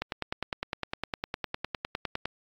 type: click train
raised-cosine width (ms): 0.3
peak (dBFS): -14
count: 23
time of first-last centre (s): 0.02-2.256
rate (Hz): 9.84
effects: AAC 64 kbps